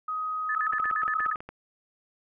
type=tone; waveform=sine; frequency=1257 Hz; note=D#6; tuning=17 cents sharp; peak=-28 dBFS; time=0.08-1.36 s; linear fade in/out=5 ms
type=tone with vibrato; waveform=sine; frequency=1500 Hz; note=F#6; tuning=23 cents sharp; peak=-27 dBFS; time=0.49-1.33 s; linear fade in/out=5 ms; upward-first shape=square; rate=8.5 Hz; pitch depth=260 cents each way
type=clicks; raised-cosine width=0.5 ms; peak=-25 dBFS; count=11; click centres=0.734 / 0.799 / 0.856 / 0.912 / 1.034 / 1.08 / 1.204 / 1.262 / 1.358 / 1.405 / 1.49 s
effects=none